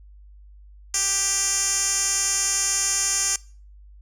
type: tone with band-pass filter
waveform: 10% pulse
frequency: 393.1 Hz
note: G4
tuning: 5 cents sharp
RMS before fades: -23 dBFS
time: 0.94-3.36 s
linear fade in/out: 2 ms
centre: 7300 Hz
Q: 5.8
effects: noise-tail reverb RT60 0.4 s tail -22 dB re dry + added 50 Hz sine -44 dBFS peak until 4.01 s